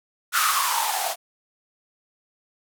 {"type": "noise with band-pass filter sweep", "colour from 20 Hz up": "violet", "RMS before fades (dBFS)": -23, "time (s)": [0.32, 1.16], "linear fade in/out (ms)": 50, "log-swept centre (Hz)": [1400, 660], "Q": 9.5, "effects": []}